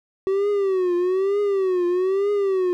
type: tone with vibrato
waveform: triangle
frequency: 379.9 Hz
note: F#4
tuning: 46 cents sharp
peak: -16 dBFS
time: 0.27-2.73 s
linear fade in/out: 0 ms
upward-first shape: triangle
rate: 1.1 Hz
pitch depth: 150 cents each way
effects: none